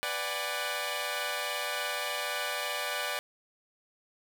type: chord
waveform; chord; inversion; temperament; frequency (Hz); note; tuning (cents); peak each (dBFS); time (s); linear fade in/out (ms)
10% pulse; G# half-diminished seventh; first; equal with one note detuned; 493.9 / 587.3 / 740 / 817.3; B4 / D5 / F#5 / G#5; 0 / 0 / 0 / -28; -31 / -26 / -30 / -31; 0.03-3.19; 0
effects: none